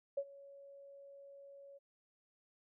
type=tone with ADSR envelope; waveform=sine; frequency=558 Hz; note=C#5; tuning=11 cents sharp; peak=-32 dBFS; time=0.17-1.79 s; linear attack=8 ms; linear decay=59 ms; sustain=-21 dB; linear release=22 ms; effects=none